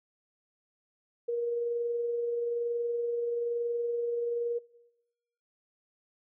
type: tone with amplitude modulation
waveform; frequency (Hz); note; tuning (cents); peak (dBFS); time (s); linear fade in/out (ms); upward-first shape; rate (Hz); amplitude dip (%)
sine; 473.2; A#4; +26; -27; 1.28-4.59; 10; sine; 21.1; 30
effects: noise-tail reverb RT60 1.0 s tail -23 dB re dry